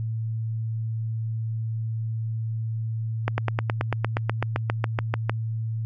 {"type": "slowing click train", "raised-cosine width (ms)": 0.5, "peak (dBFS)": -8, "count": 17, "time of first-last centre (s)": [3.28, 5.296], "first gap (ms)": 100, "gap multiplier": 1.03, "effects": ["added 112 Hz sine -25 dBFS peak until 5.85 s", "MP3 48 kbps"]}